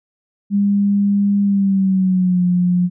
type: tone with pitch glide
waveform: sine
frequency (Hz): 201.5 to 178.48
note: G3 to F3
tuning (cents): +48 to +38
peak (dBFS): -12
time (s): 0.5-2.9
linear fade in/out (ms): 50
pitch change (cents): -210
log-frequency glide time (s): 1.43-2.44
effects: none